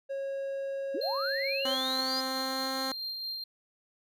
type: tone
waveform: triangle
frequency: 547 Hz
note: C#5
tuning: 23 cents flat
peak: -30 dBFS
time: 0.09-1.76 s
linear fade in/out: 20 ms
type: linear sweep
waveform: sine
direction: up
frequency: 251 to 4978 Hz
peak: -32 dBFS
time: 0.94-2.21 s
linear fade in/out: 10 ms
type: tone with tremolo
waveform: triangle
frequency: 4186 Hz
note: C8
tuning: in tune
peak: -32 dBFS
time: 1.01-3.44 s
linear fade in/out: 5 ms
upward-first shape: sine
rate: 4.5 Hz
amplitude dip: 30%
type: tone with pitch glide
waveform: 10% pulse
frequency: 261.6 to 264.9 Hz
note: C4 to C4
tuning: 0 to +22 cents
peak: -24 dBFS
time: 1.65-2.92 s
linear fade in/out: 2 ms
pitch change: +22 cents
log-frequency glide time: 2.08-2.72 s
effects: none